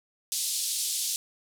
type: band-pass noise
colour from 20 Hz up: white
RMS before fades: -30 dBFS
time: 0.32-1.16 s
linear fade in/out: 0 ms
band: 3600 to 11000 Hz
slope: 24 dB/octave
effects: none